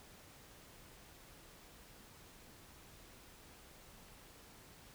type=silence; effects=pink hiss -59 dBFS RMS until 4.94 s